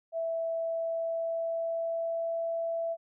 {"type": "tone with pitch glide", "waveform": "sine", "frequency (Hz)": [659.3, 665], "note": ["E5", "E5"], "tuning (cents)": [0, 15], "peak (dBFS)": -29, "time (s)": [0.12, 2.97], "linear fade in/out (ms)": 50, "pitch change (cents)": 15, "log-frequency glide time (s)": [0.52, 2.34], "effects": []}